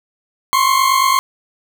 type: tone pair together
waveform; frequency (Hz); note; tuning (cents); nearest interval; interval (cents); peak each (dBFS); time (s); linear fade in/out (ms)
40% pulse; 1046.5 / 1095.3; C6 / C#6; 0 / -21; minor second; 79; -13 / -14; 0.53-1.19; 0
effects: none